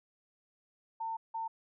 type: tone bursts at uneven times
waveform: sine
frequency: 900 Hz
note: A5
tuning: 39 cents sharp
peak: -34 dBFS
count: 2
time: 1-1.17 / 1.34-1.48 s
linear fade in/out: 10 ms
effects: none